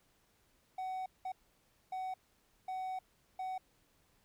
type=tone bursts at uneven times; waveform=triangle; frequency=750 Hz; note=F#5; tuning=23 cents sharp; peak=-35 dBFS; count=5; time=0.78-1.06 / 1.25-1.32 / 1.92-2.14 / 2.68-2.99 / 3.39-3.58 s; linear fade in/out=5 ms; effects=pink hiss -72 dBFS RMS until 4.24 s